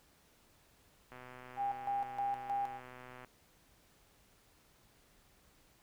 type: click train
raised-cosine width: 0.5 ms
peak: -36 dBFS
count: 269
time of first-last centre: 1.12-3.247 s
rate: 126 Hz
type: tone with tremolo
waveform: sine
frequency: 803 Hz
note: G5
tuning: 41 cents sharp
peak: -32 dBFS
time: 1.56-2.81 s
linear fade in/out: 50 ms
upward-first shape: square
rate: 3.2 Hz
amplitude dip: 70%
effects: pink hiss -67 dBFS RMS until 5.82 s